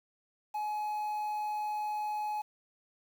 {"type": "tone with quantisation", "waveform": "triangle", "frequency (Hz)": 845, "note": "G#5", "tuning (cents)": 30, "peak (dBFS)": -30, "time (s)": [0.54, 2.42], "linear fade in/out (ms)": 10, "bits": 9, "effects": []}